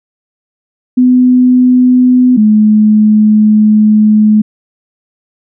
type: tone pair in turn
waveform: sine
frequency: 251.2 / 213.4 Hz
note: B3 / G#3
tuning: +30 / +47 cents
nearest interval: minor third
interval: 283 cents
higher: first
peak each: -3 dBFS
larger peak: neither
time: 0.97-2.37 / 2.37-4.42 s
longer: second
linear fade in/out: 10 ms
effects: none